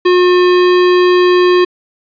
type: tone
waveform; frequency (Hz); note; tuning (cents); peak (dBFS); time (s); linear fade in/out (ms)
square; 359.9; F#4; -48; -7; 0.05-1.65; 10
effects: resampled to 11025 Hz + 7-bit